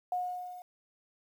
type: tone with level ramp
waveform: sine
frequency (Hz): 723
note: F#5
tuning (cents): -40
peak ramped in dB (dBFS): -28 to -44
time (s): 0.12-0.62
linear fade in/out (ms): 2
effects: 10-bit